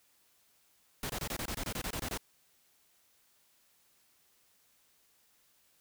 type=noise bursts; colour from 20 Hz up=pink; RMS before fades=-37 dBFS; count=13; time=1.03-2.176 s; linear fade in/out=2 ms; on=66 ms; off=24 ms; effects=white hiss -69 dBFS RMS until 5.8 s